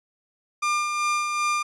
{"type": "tone with tremolo", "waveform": "30% pulse", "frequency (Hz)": 1200, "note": "D6", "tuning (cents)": 37, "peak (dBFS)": -18, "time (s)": [0.62, 1.63], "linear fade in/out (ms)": 10, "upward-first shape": "sine", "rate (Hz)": 2.6, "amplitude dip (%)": 40, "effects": ["resampled to 22050 Hz"]}